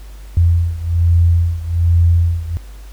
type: beating tone pair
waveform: sine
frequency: 84.8 / 86 Hz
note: E2 / F2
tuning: +50 / -26 cents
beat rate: 1.2 Hz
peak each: -12 / -15 dBFS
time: 0.37-2.57 s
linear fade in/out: 0 ms
effects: added 50 Hz sine -31 dBFS peak until 2.92 s + pink hiss -46 dBFS RMS until 2.92 s